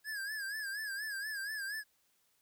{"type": "tone with vibrato", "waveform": "square", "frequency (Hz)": 1661.2, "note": "G#6", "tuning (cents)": 0, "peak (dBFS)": -38, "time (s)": [0.04, 1.84], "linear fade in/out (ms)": 50, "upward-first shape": "sine", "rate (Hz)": 4.2, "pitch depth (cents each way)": 100, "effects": ["white hiss -74 dBFS RMS until 2.41 s"]}